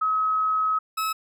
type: tone pair in turn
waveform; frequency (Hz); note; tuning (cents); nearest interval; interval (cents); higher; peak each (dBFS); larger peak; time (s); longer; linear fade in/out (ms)
sine / 40% pulse; 1278 / 1292.1; D#6 / E6; +46 / -35; unison; 19; second; -20 / -23; first; 0.01-0.79 / 0.97-1.13; first; 10
effects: none